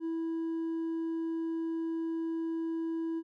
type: tone with hard clipping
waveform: sine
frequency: 327.9 Hz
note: E4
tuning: 9 cents flat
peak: -32 dBFS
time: 0-3.23 s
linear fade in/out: 50 ms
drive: 2 dB
effects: none